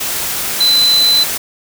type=tone in noise; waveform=sine; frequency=4026 Hz; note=B7; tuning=33 cents sharp; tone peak=-8 dBFS; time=0.6-1.24 s; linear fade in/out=10 ms; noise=white; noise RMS=-19 dBFS; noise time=0-1.38 s; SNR=+8 dB; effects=none